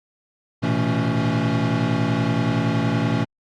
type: tone cluster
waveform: square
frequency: 113.6 / 124.3 / 163.8 / 221.8 / 280.5 Hz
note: A#2 / B2 / E3 / A3 / C#4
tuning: -44 / +12 / -11 / +14 / +21 cents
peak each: -26 dBFS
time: 0.62-3.25 s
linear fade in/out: 20 ms
effects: low-pass 4000 Hz 12 dB/octave + Opus 48 kbps